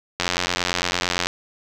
click train, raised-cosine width 0.2 ms, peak -3 dBFS, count 96, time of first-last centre 0.2-1.27 s, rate 88.8 Hz, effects none

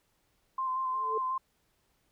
sine tone with vibrato, 1041 Hz, C6, 9 cents flat, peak -29 dBFS, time 0.58-1.38 s, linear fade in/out 5 ms, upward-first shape square, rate 5.5 Hz, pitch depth 18 cents each way
sine tone with exponential growth, 440 Hz, A4, in tune, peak -28 dBFS, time 0.9-1.18 s, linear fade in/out 5 ms, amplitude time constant 59 ms
effects pink hiss -73 dBFS RMS until 2.11 s

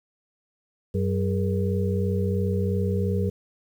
harmonic tone with a mistuned harmonic, 94.9 Hz, F#2, 44 cents sharp, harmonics 1 / 2 / 4 / 5, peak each -24 / -27 / -30 / -31 dBFS, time 0.94-3.3 s, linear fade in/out 10 ms, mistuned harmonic 4, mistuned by +140 cents, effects 9-bit

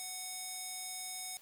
square tone with band-pass filter, 740 Hz, F#5, in tune, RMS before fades -43 dBFS, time 0-1.37 s, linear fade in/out 0 ms, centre 9200 Hz, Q 1.2, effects white hiss -60 dBFS RMS until 1.41 s

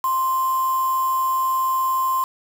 sine tone with quantisation, 1046.5 Hz, C6, in tune, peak -18 dBFS, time 0.04-2.24 s, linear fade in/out 2 ms, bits 5, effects none

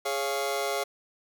sawtooth chord, Db major, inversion second, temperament just, 415.8 / 554.4 / 693 Hz, Ab4 / Db5 / F5, +2 / 0 / -14 cents, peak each -28 dBFS, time 0.05-0.84 s, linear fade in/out 10 ms, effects none

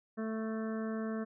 harmonic tone, 220.9 Hz, A3, 7 cents sharp, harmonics 1 / 2 / 3 / 5 / 6 / 7 / 8, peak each -35 / -41 / -45 / -49 / -51 / -52 / -53 dBFS, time 0.17-1.25 s, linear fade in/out 20 ms, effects none

